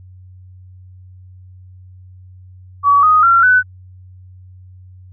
sine tone with pitch steps, 1137 / 1247.1 / 1367.8 / 1500.3 Hz, C#6 / D#6 / F6 / F#6, +44 / +4 / -36 / +24 cents, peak -7 dBFS, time 2.83-3.63 s, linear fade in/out 50 ms, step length 200 ms, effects added 92 Hz sine -37 dBFS peak until 5.12 s

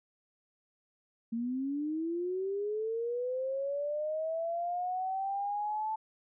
sine linear sweep, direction up, 225.4 to 880 Hz, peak -31 dBFS, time 1.32-5.96 s, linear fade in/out 10 ms, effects none

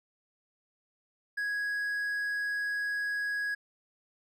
triangle tone, 1661.2 Hz, G#6, in tune, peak -28 dBFS, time 1.37-3.55 s, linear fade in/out 10 ms, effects none

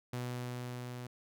sawtooth tone with level ramp, 123.47 Hz, B2, in tune, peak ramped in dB -32 to -38 dBFS, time 0.13-1.07 s, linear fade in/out 5 ms, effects none

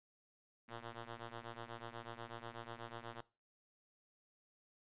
5% pulse ring-modulated tone, 116.54 Hz, A#2, in tune, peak -33 dBFS, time 0.68-3.21 s, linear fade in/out 5 ms, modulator 229 Hz, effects noise-tail reverb RT60 0.3 s tail -20 dB re dry + resampled to 8000 Hz

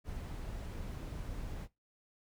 brown noise, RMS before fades -42 dBFS, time 0.04-1.68 s, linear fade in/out 50 ms, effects noise-tail reverb RT60 0.2 s tail -19 dB re dry

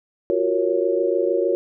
sine chord, Gb major seventh, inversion third, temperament equal with one note detuned, 349.2 / 375.8 / 466.2 / 554.4 Hz, F4 / Gb4 / Bb4 / Db5, 0 / +27 / 0 / 0 cents, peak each -23 dBFS, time 0.3-1.55 s, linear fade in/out 0 ms, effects none

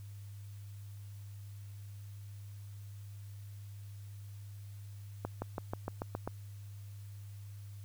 accelerating click train, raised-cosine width 1 ms, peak -22 dBFS, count 8, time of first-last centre 5.25-6.276 s, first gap 170 ms, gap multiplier 0.95, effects added 101 Hz sine -45 dBFS peak until 7.84 s + white hiss -64 dBFS RMS until 7.84 s

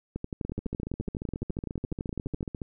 two click trains, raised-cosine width 3 ms, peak -21 / -19 dBFS, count 32 / 28, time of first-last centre 0.45-2.618 / 0.16-2.429 s, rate 14.3 / 11.9 Hz, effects none

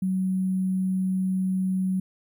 sine tone with sample-and-hold, 187.4 Hz, F#3, 22 cents sharp, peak -22 dBFS, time 0.02-2 s, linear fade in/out 5 ms, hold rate 11025 Hz, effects none

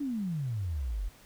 sine exponential sweep, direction down, 298 to 42 Hz, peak -30 dBFS, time 0-1.09 s, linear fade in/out 10 ms, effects pink hiss -57 dBFS RMS until 1.25 s

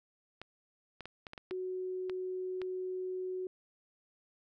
clicks, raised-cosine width 0.3 ms, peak -28 dBFS, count 9, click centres 0.416 / 1.007 / 1.056 / 1.268 / 1.334 / 1.378 / 1.51 / 2.097 / 2.617 s
sine tone, 370 Hz, F#4, in tune, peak -35 dBFS, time 1.51-3.47 s, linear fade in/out 2 ms
effects none

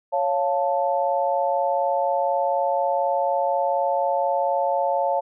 sine chord, Db augmented, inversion none, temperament equal, 554.4 / 698.5 / 880 Hz, Db5 / F5 / A5, 0 / 0 / 0 cents, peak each -23 / -24 / -24 dBFS, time 0.12-5.21 s, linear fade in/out 20 ms, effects none

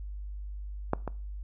clicks, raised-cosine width 1 ms, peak -11 / -19 dBFS, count 2, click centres 0.934 / 1.077 s, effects noise-tail reverb RT60 0.4 s tail -22 dB re dry + added 50 Hz sine -36 dBFS peak until 1.43 s

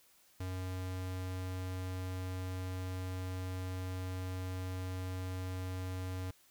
square tone, 92.5 Hz, F#2, in tune, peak -38 dBFS, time 0.4-6.31 s, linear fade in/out 5 ms, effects white hiss -66 dBFS RMS until 6.5 s

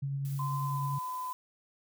sine tone with tremolo, 138.59 Hz, C#3, in tune, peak -30 dBFS, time 0.02-0.99 s, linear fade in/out 10 ms, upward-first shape triangle, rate 10 Hz, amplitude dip 25%
blue noise, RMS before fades -50 dBFS, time 0.25-1.33 s, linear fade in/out 0 ms
sine tone with pitch glide, 1030 to 1010.6 Hz, C6 to B5, -28 to +40 cents, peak -34 dBFS, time 0.39-1.33 s, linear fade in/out 5 ms, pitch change -32 cents, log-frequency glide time 0.63-0.79 s
effects none

